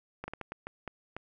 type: slowing click train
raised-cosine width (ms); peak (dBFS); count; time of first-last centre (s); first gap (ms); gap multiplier
0.5; -23; 8; 0.24-1.166; 40; 1.39
effects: none